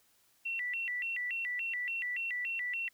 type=tone with vibrato; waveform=sine; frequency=2312 Hz; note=D7; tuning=28 cents flat; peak=-33 dBFS; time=0.45-2.89 s; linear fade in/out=10 ms; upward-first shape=square; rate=3.5 Hz; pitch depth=280 cents each way; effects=white hiss -69 dBFS RMS until 2.93 s